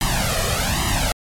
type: noise with flanger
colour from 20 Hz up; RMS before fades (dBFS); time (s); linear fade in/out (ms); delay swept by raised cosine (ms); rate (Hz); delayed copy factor
pink; -20; 0.01-1.12; 0; 1 to 1.67; 1.2; +0.95
effects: low-pass 12000 Hz 12 dB/octave + MP3 96 kbps